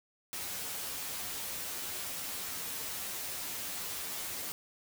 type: noise with comb filter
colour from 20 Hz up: white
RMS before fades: -39 dBFS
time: 0.33-4.52 s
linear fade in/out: 0 ms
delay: 11 ms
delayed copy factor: +0.65
effects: none